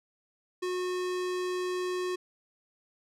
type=tone with low-pass filter; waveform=square; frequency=363.7 Hz; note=F#4; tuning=30 cents flat; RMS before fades=-32 dBFS; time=0.62-2.16 s; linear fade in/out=10 ms; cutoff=8900 Hz; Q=0.65; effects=none